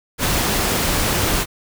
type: noise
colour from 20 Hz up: pink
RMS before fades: -19 dBFS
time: 0.18-1.46 s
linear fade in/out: 50 ms
effects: none